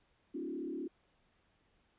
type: tone with frequency modulation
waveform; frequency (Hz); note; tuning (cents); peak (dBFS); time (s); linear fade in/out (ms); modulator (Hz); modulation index
sine; 311.4; D#4; +2; -37; 0.34-0.88; 10; 35.9; 1.6
effects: pink hiss -73 dBFS RMS until 1.98 s + resampled to 8000 Hz